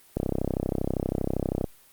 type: click train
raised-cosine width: 2 ms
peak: -12 dBFS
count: 49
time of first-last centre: 0.17-1.642 s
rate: 32.6 Hz
effects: white hiss -56 dBFS RMS until 1.92 s + Opus 32 kbps